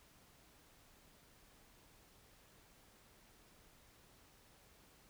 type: silence
effects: pink hiss -66 dBFS RMS until 5.09 s